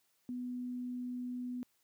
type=tone; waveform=sine; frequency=247.9 Hz; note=B3; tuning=7 cents sharp; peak=-37 dBFS; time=0.29-1.63 s; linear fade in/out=0 ms; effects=white hiss -75 dBFS RMS until 1.83 s + high-pass 100 Hz 12 dB/octave